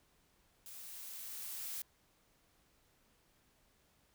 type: noise with level ramp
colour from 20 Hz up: blue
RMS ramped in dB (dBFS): -51 to -42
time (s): 0.66-1.82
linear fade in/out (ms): 0
effects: pink hiss -72 dBFS RMS until 4.14 s